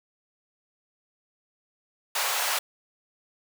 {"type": "high-pass noise", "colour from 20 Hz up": "pink", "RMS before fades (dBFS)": -27, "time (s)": [2.15, 2.59], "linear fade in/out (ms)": 5, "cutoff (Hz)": 690, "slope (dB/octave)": 24, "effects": []}